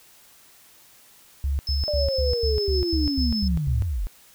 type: tone bursts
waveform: sine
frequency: 69.3 Hz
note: C#2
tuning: in tune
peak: -21 dBFS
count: 10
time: 1.44-3.822 s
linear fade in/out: 0 ms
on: 150 ms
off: 98 ms
type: tone with tremolo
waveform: sine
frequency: 5230 Hz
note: E8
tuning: 15 cents flat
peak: -26 dBFS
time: 1.67-3.48 s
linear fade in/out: 2 ms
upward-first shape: sine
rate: 6.6 Hz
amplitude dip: 45%
type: linear sweep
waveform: sine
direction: down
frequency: 602 to 33.71 Hz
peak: -23 dBFS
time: 1.88-4.07 s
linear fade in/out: 0 ms
effects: white hiss -53 dBFS RMS until 4.34 s